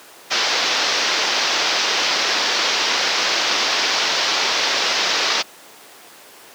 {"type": "low-pass noise", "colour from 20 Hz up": "white", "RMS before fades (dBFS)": -19, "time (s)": [0.3, 5.43], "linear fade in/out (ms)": 20, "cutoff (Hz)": 5700, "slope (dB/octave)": 48, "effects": ["pink hiss -42 dBFS RMS until 6.54 s", "high-pass 400 Hz 12 dB/octave"]}